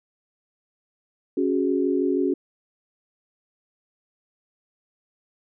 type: chord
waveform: sine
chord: C# suspended fourth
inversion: none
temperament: just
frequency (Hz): 277.2 / 369.6 / 415.8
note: C#4 / F#4 / G#4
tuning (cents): 0 / -2 / +2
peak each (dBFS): -23 / -23 / -27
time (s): 1.37-2.34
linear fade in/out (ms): 5
effects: none